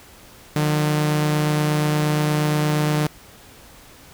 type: tone pair together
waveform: sawtooth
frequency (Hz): 150.7 / 179.21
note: D3 / F3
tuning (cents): +45 / +45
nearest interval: minor third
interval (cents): 300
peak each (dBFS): -14 / -25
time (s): 0.56-3.07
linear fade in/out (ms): 2
effects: pink hiss -46 dBFS RMS until 4.13 s